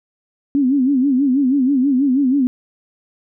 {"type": "tone with vibrato", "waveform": "sine", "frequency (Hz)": 268.1, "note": "C4", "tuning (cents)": 42, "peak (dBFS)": -12, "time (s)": [0.55, 2.47], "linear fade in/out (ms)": 0, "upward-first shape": "sine", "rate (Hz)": 6.2, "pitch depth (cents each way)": 130, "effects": []}